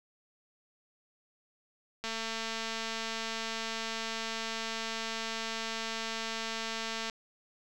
click train, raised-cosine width 0.2 ms, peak -19 dBFS, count 1139, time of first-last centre 2.04-7.098 s, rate 225 Hz, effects none

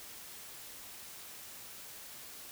silence, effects white hiss -49 dBFS RMS until 2.51 s

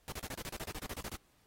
pink noise bursts, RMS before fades -42 dBFS, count 15, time 0.08-1.157 s, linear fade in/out 0 ms, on 41 ms, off 33 ms, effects pink hiss -70 dBFS RMS until 1.46 s + AAC 48 kbps

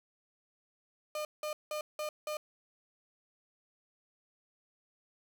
35% pulse tone bursts, 606 Hz, D#5, 46 cents flat, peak -33 dBFS, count 5, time 1.15-2.37 s, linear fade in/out 2 ms, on 100 ms, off 180 ms, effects none

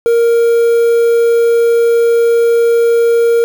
triangle tone with quantisation, 466.2 Hz, A#4, in tune, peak -5 dBFS, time 0.06-3.44 s, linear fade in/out 0 ms, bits 5, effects none

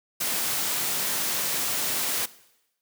white high-pass noise, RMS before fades -27 dBFS, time 0.2-2.26 s, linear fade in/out 10 ms, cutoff 110 Hz, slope 24 dB/octave, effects noise-tail reverb RT60 0.9 s tail -19 dB re dry

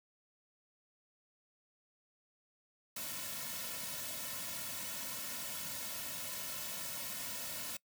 white noise with comb filter, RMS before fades -42 dBFS, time 2.96-7.77 s, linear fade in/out 5 ms, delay 2.5 ms, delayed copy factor -1, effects noise-tail reverb RT60 0.1 s tail -23 dB re dry

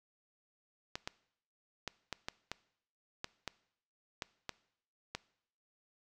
clicks, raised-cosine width 0.2 ms, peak -20 dBFS, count 11, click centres 0.955 / 1.075 / 1.877 / 2.127 / 2.285 / 2.516 / 3.244 / 3.477 / 4.222 / 4.493 / 5.15 s, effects noise-tail reverb RT60 0.7 s tail -21 dB re dry

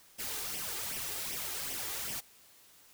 white noise with flanger, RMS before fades -38 dBFS, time 0.18-2.21 s, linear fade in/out 20 ms, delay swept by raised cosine 0.35 to 2.55 ms, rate 2.6 Hz, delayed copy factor +0.6, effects white hiss -60 dBFS RMS until 2.93 s

